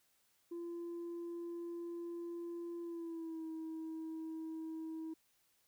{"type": "tone with pitch glide", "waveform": "sine", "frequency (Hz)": [342, 320.9], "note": ["F4", "E4"], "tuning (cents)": [-36, -46], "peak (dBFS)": -39, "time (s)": [0.51, 5.14], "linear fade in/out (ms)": 10, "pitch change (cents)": -110, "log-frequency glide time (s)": [2.81, 3.45], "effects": ["tanh soft clip ceiling -40 dBFS", "white hiss -75 dBFS RMS until 5.67 s"]}